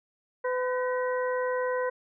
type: harmonic tone with a mistuned harmonic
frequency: 504 Hz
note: B4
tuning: 35 cents sharp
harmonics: 1 / 2 / 3 / 4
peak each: -27 / -33 / -37 / -39 dBFS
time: 0.44-1.9 s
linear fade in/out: 10 ms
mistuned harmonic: 4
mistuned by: -90 cents
effects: none